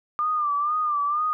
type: tone with vibrato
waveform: sine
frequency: 1195 Hz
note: D6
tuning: 30 cents sharp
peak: -21 dBFS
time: 0.19-1.33 s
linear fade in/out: 0 ms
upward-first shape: sine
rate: 2.1 Hz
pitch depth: 69 cents each way
effects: none